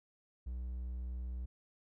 triangle tone, 61.74 Hz, B1, in tune, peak -36 dBFS, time 0.46-1.46 s, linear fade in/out 10 ms, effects none

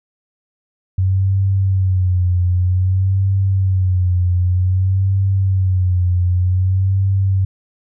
sine tone with vibrato, 93.2 Hz, F#2, 13 cents sharp, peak -12 dBFS, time 0.98-7.45 s, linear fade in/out 5 ms, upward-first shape sine, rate 0.53 Hz, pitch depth 71 cents each way, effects none

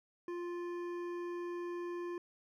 sine tone with hard clipping, 349.2 Hz, F4, in tune, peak -40 dBFS, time 0.28-2.18 s, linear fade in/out 2 ms, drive 11 dB, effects none

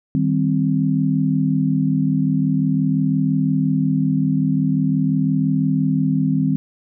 sine chord, C minor, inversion first, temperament equal, 155.56 / 196 / 261.6 Hz, Eb3 / G3 / C4, 0 / 0 / 0 cents, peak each -19 / -21 / -19 dBFS, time 0.15-6.56 s, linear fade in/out 0 ms, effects none

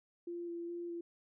sine tone with vibrato, 343.3 Hz, F4, 30 cents flat, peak -39 dBFS, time 0.27-1.01 s, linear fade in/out 5 ms, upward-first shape square, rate 2.4 Hz, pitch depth 11 cents each way, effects none

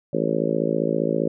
harmonic tone, 55.1 Hz, A1, 3 cents sharp, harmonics 3 / 4 / 5 / 6 / 7 / 8 / 9 / 10, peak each -28 / -28 / -28 / -28 / -28 / -28 / -28 / -28 dBFS, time 0.13-1.28 s, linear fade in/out 5 ms, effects none

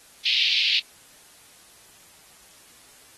pink band-pass noise, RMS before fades -22 dBFS, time 0.25-0.8 s, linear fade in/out 10 ms, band 2500 to 4500 Hz, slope 48 dB/octave, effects white hiss -52 dBFS RMS until 3.17 s + AAC 32 kbps

